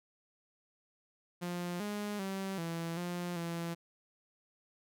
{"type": "tone with pitch steps", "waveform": "sawtooth", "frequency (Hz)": [175.9, 207, 193.1, 166.8, 176, 168.9], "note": ["F3", "G#3", "G3", "E3", "F3", "E3"], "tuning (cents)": [13, -5, -26, 21, 14, 42], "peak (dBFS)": -32, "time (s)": [1.41, 3.75], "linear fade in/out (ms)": 20, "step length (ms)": 390, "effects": []}